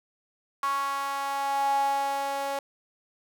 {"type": "tone with high-pass filter sweep", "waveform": "sawtooth", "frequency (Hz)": 277.2, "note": "C#4", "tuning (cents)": 0, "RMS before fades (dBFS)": -28, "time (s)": [0.63, 2.59], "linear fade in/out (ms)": 2, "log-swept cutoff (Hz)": [1100, 670], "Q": 9, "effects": []}